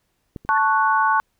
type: clicks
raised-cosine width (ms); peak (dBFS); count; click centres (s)
3; -19 / -27; 2; 0.362 / 0.45
type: chord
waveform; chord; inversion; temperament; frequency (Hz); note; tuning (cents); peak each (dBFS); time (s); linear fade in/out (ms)
sine; F# minor; first; equal; 880 / 1108.7 / 1480; A5 / C#6 / F#6; 0 / 0 / 0; -19 / -19 / -21; 0.49-1.2; 0
type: tone with exponential growth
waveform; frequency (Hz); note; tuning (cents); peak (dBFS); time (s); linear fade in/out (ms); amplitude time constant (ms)
sine; 1760; A6; 0; -25; 0.51-0.58; 5; 15
effects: pink hiss -70 dBFS RMS until 1.39 s